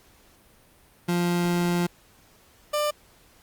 30% pulse tone pair in turn, 174.61 / 595 Hz, F3 / D5, 0 / +22 cents, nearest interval octave + major sixth, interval 2122 cents, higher second, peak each -19 / -20 dBFS, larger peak first, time 1.08-1.87 / 2.73-2.91 s, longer first, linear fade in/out 10 ms, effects pink hiss -57 dBFS RMS until 3.42 s + Opus 48 kbps

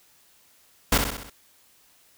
pink noise with echo, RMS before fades -19 dBFS, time 0.92-0.98 s, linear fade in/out 5 ms, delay 64 ms, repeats 5, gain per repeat -5 dB, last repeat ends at 1.3 s, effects white hiss -59 dBFS RMS until 2.17 s

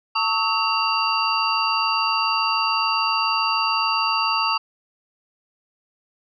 sine tone cluster, 896 / 1120 / 1287 / 2763 / 4658 Hz, A5 / C#6 / E6 / F7 / D8, +31 / +18 / -42 / -19 / -15 cents, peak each -25 dBFS, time 0.15-4.58 s, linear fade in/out 10 ms, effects none

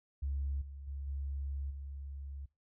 sine tone with level steps, 69.5 Hz, C#2, 5 cents sharp, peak -32 / -44 / -38 / -35 / -41 dBFS, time 0.22-2.46 s, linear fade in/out 10 ms, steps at 0.61 / 0.87 / 1.07 / 1.7 s, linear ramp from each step 10 ms, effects noise-tail reverb RT60 0.3 s tail -25 dB re dry + tanh soft clip ceiling -28 dBFS

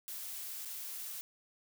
blue noise with dropouts, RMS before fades -43 dBFS, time 0.08-1.21 s, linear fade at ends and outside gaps 0 ms, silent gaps 0.65-0.656 s, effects none

